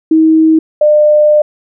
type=tone pair in turn; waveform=sine; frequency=318.3 / 600.9 Hz; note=D#4 / D5; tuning=+39 / +40 cents; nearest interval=major seventh; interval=1101 cents; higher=second; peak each=-4 dBFS; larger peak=neither; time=0.11-0.59 / 0.81-1.42 s; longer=second; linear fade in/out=5 ms; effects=none